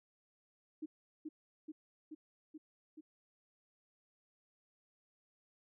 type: tone with echo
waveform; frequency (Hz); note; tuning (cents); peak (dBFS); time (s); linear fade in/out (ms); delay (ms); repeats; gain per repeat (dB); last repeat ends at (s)
sine; 309.4; D#4; -10; -39; 0.82-0.86; 10; 430; 5; -2; 3.01
effects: none